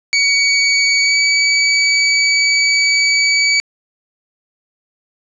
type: tone with pitch glide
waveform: 25% pulse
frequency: 2256 to 2281 Hz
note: C#7 to C#7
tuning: +30 to +49 cents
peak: -7 dBFS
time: 0.13-3.6 s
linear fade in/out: 0 ms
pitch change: +19 cents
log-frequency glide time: 1.02-1.16 s
effects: resampled to 22050 Hz + 7-bit